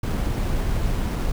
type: noise with sample-and-hold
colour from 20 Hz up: brown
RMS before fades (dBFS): -23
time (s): 0.03-1.32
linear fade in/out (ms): 5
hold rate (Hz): 11025
effects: none